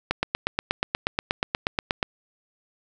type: click train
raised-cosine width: 0.3 ms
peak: -6 dBFS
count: 17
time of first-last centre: 0.11-2.028 s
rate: 8.34 Hz
effects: none